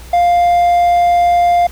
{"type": "tone", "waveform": "triangle", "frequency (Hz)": 700, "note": "F5", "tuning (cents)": 4, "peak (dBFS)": -6, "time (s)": [0.13, 1.67], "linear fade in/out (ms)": 5, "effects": ["added 60 Hz sine -32 dBFS peak until 1.71 s", "pink hiss -38 dBFS RMS until 1.71 s"]}